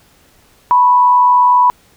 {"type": "tone with frequency modulation", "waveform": "sine", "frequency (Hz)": 986, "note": "B5", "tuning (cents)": -3, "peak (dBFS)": -6, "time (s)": [0.71, 1.7], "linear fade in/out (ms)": 0, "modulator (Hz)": 88.6, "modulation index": 0.39, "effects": ["pink hiss -50 dBFS RMS until 1.96 s"]}